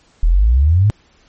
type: exponential sweep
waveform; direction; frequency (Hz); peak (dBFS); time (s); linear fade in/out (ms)
sine; up; 37.96 to 110; -8; 0.23-0.9; 0
effects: pink hiss -53 dBFS RMS until 1.28 s + MP3 32 kbps